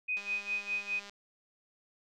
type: tone with tremolo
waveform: sine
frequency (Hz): 2499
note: D#7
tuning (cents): +7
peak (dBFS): -29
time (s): 0.08-1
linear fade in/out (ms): 10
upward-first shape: sine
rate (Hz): 4.9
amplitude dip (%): 90
type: click train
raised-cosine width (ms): 0.2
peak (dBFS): -31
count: 188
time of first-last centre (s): 0.17-1.096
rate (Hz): 202
effects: none